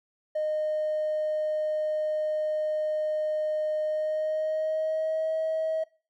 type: tone with pitch glide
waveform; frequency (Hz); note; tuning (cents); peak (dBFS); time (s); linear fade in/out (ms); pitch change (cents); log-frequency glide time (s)
triangle; 615 to 637.4; D#5 to D#5; -20 to +42; -22; 0.35-5.84; 10; +62; 3.84-5.34
effects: noise-tail reverb RT60 0.4 s tail -25 dB re dry + tanh soft clip ceiling -22 dBFS